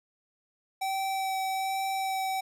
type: tone with vibrato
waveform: square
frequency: 769 Hz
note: G5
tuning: 33 cents flat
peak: -29 dBFS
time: 0.81-2.41 s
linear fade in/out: 10 ms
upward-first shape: sine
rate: 1.2 Hz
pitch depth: 10 cents each way
effects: none